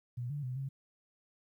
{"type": "tone with pitch steps", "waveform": "sine", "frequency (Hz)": [121.8, 145.4, 126.6, 135.7], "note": ["B2", "D3", "B2", "C#3"], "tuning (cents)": [-24, -17, 43, -36], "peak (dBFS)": -35, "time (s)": [0.17, 0.69], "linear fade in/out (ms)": 10, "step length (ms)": 130, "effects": ["12-bit"]}